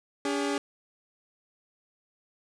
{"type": "tone pair together", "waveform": "sawtooth", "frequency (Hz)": [284.9, 405.9], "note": ["C#4", "G#4"], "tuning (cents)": [48, -40], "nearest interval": "tritone", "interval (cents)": 612, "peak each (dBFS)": [-25, -27], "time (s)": [0.25, 0.58], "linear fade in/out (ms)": 2, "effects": ["resampled to 22050 Hz"]}